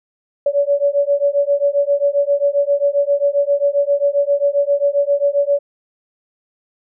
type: beating tone pair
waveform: sine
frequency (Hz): 565 / 572.5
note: C#5 / D5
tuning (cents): +33 / -44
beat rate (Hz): 7.5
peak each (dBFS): -16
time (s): 0.46-5.59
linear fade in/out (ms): 5
effects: none